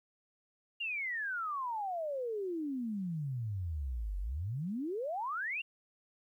sine exponential two-way sweep, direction down then up, 2853 to 45.3 to 2853 Hz, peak -34 dBFS, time 0.8-5.62 s, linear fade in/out 10 ms, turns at 4.19 s, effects 12-bit

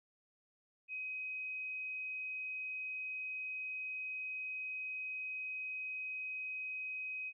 sine tone, 2524 Hz, D#7, 24 cents sharp, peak -39 dBFS, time 0.88-7.33 s, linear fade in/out 50 ms, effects none

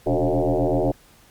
sine tone with frequency modulation, 126.8 Hz, B2, 46 cents sharp, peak -17 dBFS, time 0.06-0.92 s, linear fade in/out 10 ms, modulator 81.9 Hz, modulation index 7.2, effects pink hiss -53 dBFS RMS until 1.3 s + MP3 96 kbps

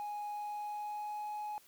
triangle tone with pitch glide, 830.6 to 840.3 Hz, G#5 to G#5, 0 to +20 cents, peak -35 dBFS, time 0-1.58 s, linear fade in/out 0 ms, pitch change +20 cents, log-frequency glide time 0.28-1.28 s, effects tanh soft clip ceiling -32 dBFS + white hiss -63 dBFS RMS until 1.67 s

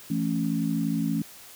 sine chord, A major, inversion second, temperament equal with one note detuned, 167.89 / 220 / 277.2 Hz, E3 / A3 / C#4, +32 / 0 / 0 cents, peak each -28 dBFS, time 0.1-1.22 s, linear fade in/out 5 ms, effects white hiss -47 dBFS RMS until 1.55 s + high-pass 60 Hz 12 dB/octave

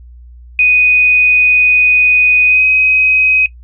sine tone with pitch glide, 2489 to 2525 Hz, D#7 to D#7, 0 to +25 cents, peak -6 dBFS, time 0.59-3.46 s, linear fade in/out 2 ms, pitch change +25 cents, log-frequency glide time 2.46-2.65 s, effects noise-tail reverb RT60 0.1 s tail -20 dB re dry + added 60 Hz sine -33 dBFS peak until 3.63 s

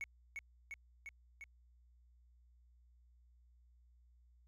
triangle tone with echo, 2217 Hz, C#7, in tune, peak -38 dBFS, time 0.01-0.04 s, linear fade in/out 0 ms, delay 350 ms, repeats 4, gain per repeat -2 dB, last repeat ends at 1.44 s, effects added 60 Hz sine -64 dBFS peak until 4.47 s

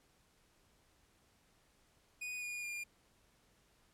45% pulse tone with pitch steps, 2474 / 2441 / 2409 Hz, D#7 / D#7 / D7, -10 / -34 / +43 cents, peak -40 dBFS, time 2.21-2.84 s, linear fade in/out 10 ms, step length 210 ms, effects pink hiss -71 dBFS RMS until 3.93 s + low-pass 12000 Hz 12 dB/octave

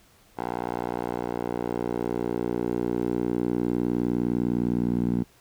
10% pulse tone with band-pass filter sweep, 59.8 Hz, A#1, 45 cents sharp, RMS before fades -27 dBFS, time 0.37-5.24 s, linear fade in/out 20 ms, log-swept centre 710 to 220 Hz, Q 1.8, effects pink hiss -58 dBFS RMS until 5.4 s

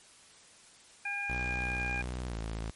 harmonic tone, 808 Hz, G#5, 48 cents flat, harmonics 1 / 2 / 3, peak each -42 / -38 / -34 dBFS, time 1.05-2.02 s, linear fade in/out 5 ms
sawtooth tone with pitch glide, 61.9 to 55.15 Hz, B1 to A1, +5 to +5 cents, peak -31 dBFS, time 1.29-2.71 s, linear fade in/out 10 ms, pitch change -200 cents, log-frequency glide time 2.29-2.35 s
effects white hiss -57 dBFS RMS until 2.75 s + MP3 48 kbps

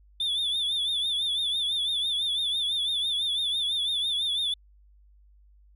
sine tone with vibrato, 3520 Hz, A7, in tune, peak -22 dBFS, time 0.2-4.54 s, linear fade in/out 5 ms, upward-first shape triangle, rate 6 Hz, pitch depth 100 cents each way, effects tanh soft clip ceiling -24 dBFS + added 50 Hz sine -54 dBFS peak until 5.75 s

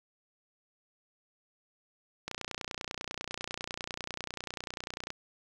click train, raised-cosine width 0.2 ms, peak -19 dBFS, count 86, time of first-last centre 2.28-5.104 s, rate 30.1 Hz, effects none

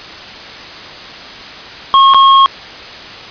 square tone with dropouts, 1085 Hz, C#6, 37 cents flat, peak -4 dBFS, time 1.94-2.46 s, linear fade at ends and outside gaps 0 ms, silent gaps 2.137-2.145 s, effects white hiss -29 dBFS RMS until 3.3 s + resampled to 11025 Hz

